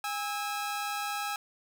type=tone pair together; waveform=sawtooth; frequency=817.5 / 1300 Hz; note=G#5 / E6; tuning=-28 / -24 cents; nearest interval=minor sixth; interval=804 cents; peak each=-30 / -32 dBFS; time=0.04-1.36 s; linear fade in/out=2 ms; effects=none